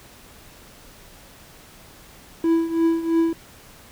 triangle tone with tremolo, 330 Hz, E4, 2 cents sharp, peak -12 dBFS, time 2.44-3.33 s, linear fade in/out 2 ms, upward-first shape triangle, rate 3 Hz, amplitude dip 80%, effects pink hiss -47 dBFS RMS until 3.91 s

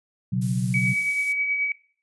sine chord, B suspended second, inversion none, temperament just, 123.47 / 138.9 / 185.21 Hz, B2 / C#3 / F#3, 0 / +4 / +2 cents, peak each -25 / -29 / -24 dBFS, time 0.32-0.94 s, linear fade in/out 10 ms
violet noise, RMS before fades -35 dBFS, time 0.41-1.33 s, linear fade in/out 10 ms
sine tone with tremolo, 2274 Hz, C#7, 44 cents sharp, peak -20 dBFS, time 0.74-1.72 s, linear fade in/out 2 ms, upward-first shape triangle, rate 9.3 Hz, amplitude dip 50%
effects noise-tail reverb RT60 0.5 s tail -19 dB re dry + resampled to 24000 Hz

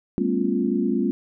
sine tone cluster, 196.5 / 221.9 / 248 / 277.4 / 350 Hz, G3 / A3 / B3 / C#4 / F4, +4 / +15 / +7 / +1 / +4 cents, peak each -26 dBFS, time 0.18-1.11 s, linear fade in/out 0 ms, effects none

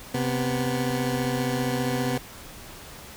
20% pulse tone pair together, 130.81 / 246.6 Hz, C3 / B3, 0 / -2 cents, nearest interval major seventh, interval 1098 cents, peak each -22 dBFS, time 0.14-2.18 s, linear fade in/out 5 ms, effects pink hiss -43 dBFS RMS until 3.16 s

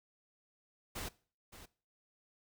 pink noise with echo, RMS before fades -42 dBFS, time 0.95-1.09 s, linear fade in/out 10 ms, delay 570 ms, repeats 1, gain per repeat -12 dB, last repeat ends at 1.66 s, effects noise-tail reverb RT60 0.4 s tail -20 dB re dry

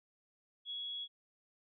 sine tone, 3347 Hz, G#7, 13 cents sharp, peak -39 dBFS, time 0.65-1.08 s, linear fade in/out 50 ms, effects none

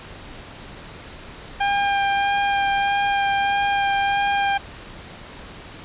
sawtooth tone with vibrato, 800 Hz, G5, 35 cents sharp, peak -14 dBFS, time 1.6-4.58 s, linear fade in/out 10 ms, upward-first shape sine, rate 1.6 Hz, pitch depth 10 cents each way, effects pink hiss -39 dBFS RMS until 5.84 s + resampled to 8000 Hz

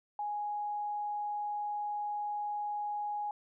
sine tone, 830.6 Hz, G#5, in tune, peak -33 dBFS, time 0.19-3.31 s, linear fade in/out 2 ms, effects none

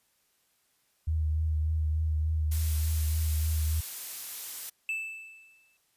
sine tone with vibrato, 78.1 Hz, D#2, 7 cents sharp, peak -25 dBFS, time 1.07-3.81 s, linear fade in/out 10 ms, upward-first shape triangle, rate 3.4 Hz, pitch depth 34 cents each way
blue noise, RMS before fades -37 dBFS, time 2.51-4.7 s, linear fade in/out 10 ms
triangle tone with exponential decay, 2637 Hz, E7, in tune, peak -26 dBFS, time 4.89-5.77 s, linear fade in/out 1 ms, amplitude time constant 190 ms
effects white hiss -71 dBFS RMS until 5.96 s + resampled to 32000 Hz

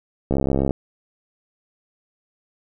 click train, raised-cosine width 2 ms, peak -7 dBFS, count 28, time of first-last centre 0.31-0.708 s, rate 67.8 Hz, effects none

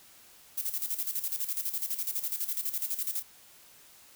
violet noise with tremolo, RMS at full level -31 dBFS, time 0.57-3.23 s, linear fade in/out 10 ms, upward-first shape square, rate 12 Hz, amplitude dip 70%, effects white hiss -56 dBFS RMS until 4.15 s

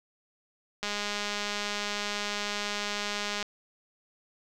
click train, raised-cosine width 0.2 ms, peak -15 dBFS, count 536, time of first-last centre 0.83-3.427 s, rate 206 Hz, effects none

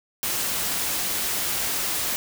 white noise, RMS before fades -26 dBFS, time 0.23-2.16 s, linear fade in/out 0 ms, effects none

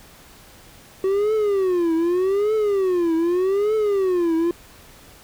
triangle tone with vibrato, 376.6 Hz, F#4, 31 cents sharp, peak -15 dBFS, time 1.04-4.51 s, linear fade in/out 2 ms, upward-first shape triangle, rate 0.83 Hz, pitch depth 270 cents each way, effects pink hiss -47 dBFS RMS until 5.23 s

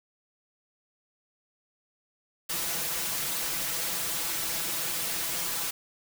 white noise with comb filter, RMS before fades -31 dBFS, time 2.49-5.71 s, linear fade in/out 10 ms, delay 6 ms, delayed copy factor +0.85, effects none

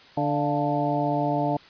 harmonic tone with a mistuned harmonic, 146.83 Hz, D3, in tune, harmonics 1 / 2 / 3 / 4 / 5 / 6, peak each -29 / -27 / -35 / -29 / -27 / -30 dBFS, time 0.17-1.57 s, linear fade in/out 5 ms, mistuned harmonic 5, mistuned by -75 cents, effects white hiss -50 dBFS RMS until 1.69 s + resampled to 11025 Hz

